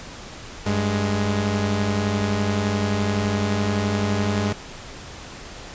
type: tone pair together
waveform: sawtooth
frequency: 98.3 / 208.3 Hz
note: G2 / G#3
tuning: +5 / +5 cents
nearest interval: octave + minor second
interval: 1300 cents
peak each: -19 dBFS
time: 0.66-4.53 s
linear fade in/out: 5 ms
effects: pink hiss -38 dBFS RMS until 5.74 s + resampled to 16000 Hz